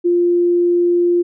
sine tone, 349.2 Hz, F4, in tune, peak -11 dBFS, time 0.04-1.23 s, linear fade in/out 20 ms, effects none

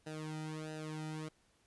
sawtooth tone with flanger, 155.56 Hz, D#3, in tune, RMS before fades -43 dBFS, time 0.06-1.29 s, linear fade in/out 10 ms, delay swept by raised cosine 0.89 to 1.84 ms, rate 1.5 Hz, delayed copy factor -0.95, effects pink hiss -72 dBFS RMS until 1.66 s + resampled to 24000 Hz

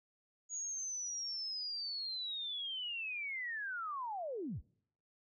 sine linear sweep, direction down, 6800 to 30.31 Hz, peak -38 dBFS, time 0.49-4.62 s, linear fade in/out 50 ms, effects noise-tail reverb RT60 0.7 s tail -26 dB re dry

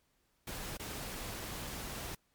pink noise with dropouts, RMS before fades -42 dBFS, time 0.47-2.15 s, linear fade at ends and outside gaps 5 ms, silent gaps 0.772-0.795 s, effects pink hiss -75 dBFS RMS until 2.34 s + MP3 96 kbps

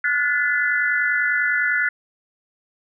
sine tone cluster, 1409 / 1459 / 1738 / 2015 Hz, F6 / F#6 / A6 / B6, +15 / -25 / -22 / +34 cents, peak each -29 / -21 / -22 / -24 dBFS, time 0.04-1.89 s, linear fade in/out 5 ms, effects none

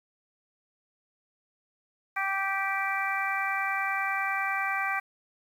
harmonic tone, 390 Hz, G4, 9 cents flat, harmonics 2 / 3 / 4 / 5 / 6, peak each -33 / -33 / -33 / -33 / -33 dBFS, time 2.16-5 s, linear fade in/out 10 ms, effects 9-bit

